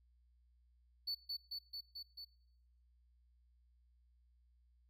triangle tone with echo, 4471 Hz, C#8, 14 cents sharp, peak -36 dBFS, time 1.07-1.15 s, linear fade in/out 10 ms, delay 220 ms, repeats 5, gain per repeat -2 dB, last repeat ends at 2.25 s, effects noise-tail reverb RT60 0.9 s tail -23 dB re dry + added 60 Hz sine -68 dBFS peak until 4.89 s

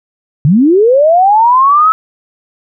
sine linear sweep, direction up, 130.81 to 1309 Hz, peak -4 dBFS, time 0.45-1.92 s, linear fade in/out 0 ms, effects none

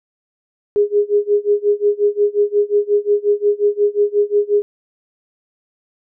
sine tone with tremolo, 412.2 Hz, G#4, 13 cents flat, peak -9 dBFS, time 0.76-4.62 s, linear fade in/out 0 ms, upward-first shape sine, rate 5.6 Hz, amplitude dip 95%, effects none

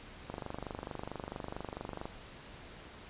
click train, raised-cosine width 1 ms, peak -25 dBFS, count 44, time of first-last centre 0.3-2.055 s, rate 24.5 Hz, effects pink hiss -51 dBFS RMS until 3.09 s + resampled to 8000 Hz

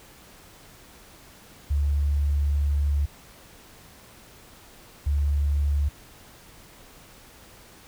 sine tone pair in turn, 72 / 72 Hz, D2 / D2, -34 / -34 cents, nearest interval unison, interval 0 cents, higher neither, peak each -20 dBFS, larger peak neither, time 1.7-3.06 / 5.06-5.89 s, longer first, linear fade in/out 10 ms, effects pink hiss -50 dBFS RMS until 7.87 s

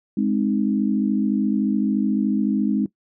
sine chord, Ab major, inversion none, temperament equal, 207.7 / 261.6 / 311.1 Hz, Ab3 / C4 / Eb4, 0 / 0 / 0 cents, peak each -20 / -23 / -25 dBFS, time 0.17-2.86 s, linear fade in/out 5 ms, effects noise-tail reverb RT60 0.1 s tail -19 dB re dry

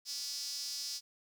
sawtooth tone with high-pass filter, 284.1 Hz, C#4, 43 cents sharp, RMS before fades -40 dBFS, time 0.05-1.01 s, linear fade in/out 50 ms, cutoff 5100 Hz, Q 5.8, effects 11-bit

